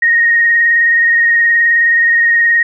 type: tone with vibrato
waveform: sine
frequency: 1864.7 Hz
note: A#6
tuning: in tune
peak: -7 dBFS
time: 0.02-2.63 s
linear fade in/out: 5 ms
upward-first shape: sine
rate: 19 Hz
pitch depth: 19 cents each way
effects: none